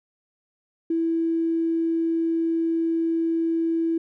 triangle tone with tanh clipping, 329.6 Hz, E4, in tune, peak -20 dBFS, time 0.9-3.98 s, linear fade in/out 5 ms, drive 3 dB, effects none

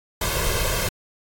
pink noise with comb filter, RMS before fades -23 dBFS, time 0.21-0.89 s, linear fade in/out 5 ms, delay 1.9 ms, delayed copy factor +0.75, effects AAC 64 kbps

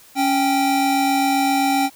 square tone pair together, 277.2 / 784 Hz, C#4 / G5, 0 / 0 cents, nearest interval octave + tritone, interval 1800 cents, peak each -20 / -19 dBFS, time 0.15-1.9 s, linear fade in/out 50 ms, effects white hiss -48 dBFS RMS until 1.95 s

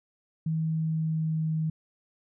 sine tone with pitch glide, 159.9 to 158.15 Hz, D#3 to D#3, +48 to +29 cents, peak -25 dBFS, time 0.46-1.7 s, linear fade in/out 5 ms, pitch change -19 cents, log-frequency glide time 0.65-1.55 s, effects none

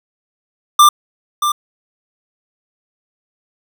square tone with echo, 1187 Hz, D6, 18 cents sharp, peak -5 dBFS, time 0.79-0.89 s, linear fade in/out 5 ms, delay 630 ms, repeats 1, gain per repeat -9 dB, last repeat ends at 1.52 s, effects none

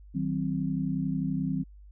sine chord, C diminished, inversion first, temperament just, 156.98 / 188.37 / 261.6 Hz, Eb3 / Gb3 / C4, +16 / +31 / 0 cents, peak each -31 dBFS, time 0.14-1.64 s, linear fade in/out 20 ms, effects added 50 Hz sine -47 dBFS peak until 1.91 s

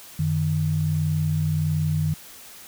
sine tone pair together, 92.59 / 154.1 Hz, F#2 / D#3, +2 / -16 cents, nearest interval major sixth, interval 882 cents, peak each -26 / -21 dBFS, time 0.19-2.14 s, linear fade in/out 5 ms, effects white hiss -44 dBFS RMS until 2.67 s

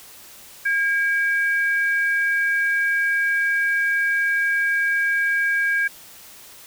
sine tone pair together, 1622.1 / 2296 Hz, G#6 / D7, -41 / -40 cents, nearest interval tritone, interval 601 cents, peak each -18 / -27 dBFS, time 0.65-5.88 s, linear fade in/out 10 ms, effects white hiss -44 dBFS RMS until 6.66 s

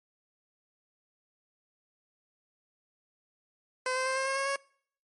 15% pulse tone with pitch steps, 512 / 518.5 / 525.2 / 531.9 / 538.7 / 545.6 / 552.6 Hz, C5 / C5 / C5 / C5 / C#5 / C#5 / C#5, -38 / -16 / +6 / +28 / -50 / -28 / -6 cents, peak -22 dBFS, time 3.86-4.56 s, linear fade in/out 2 ms, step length 100 ms, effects noise-tail reverb RT60 0.6 s tail -25 dB re dry + MP3 48 kbps

